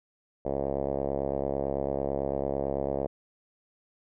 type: tone with low-pass filter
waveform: 5% pulse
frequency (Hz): 69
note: C#2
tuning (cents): -7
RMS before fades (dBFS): -30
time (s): 0.45-3.07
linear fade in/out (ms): 5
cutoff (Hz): 580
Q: 2.7
effects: none